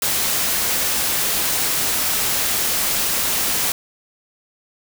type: noise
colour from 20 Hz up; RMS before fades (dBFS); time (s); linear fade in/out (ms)
white; -20; 0.02-3.72; 2
effects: none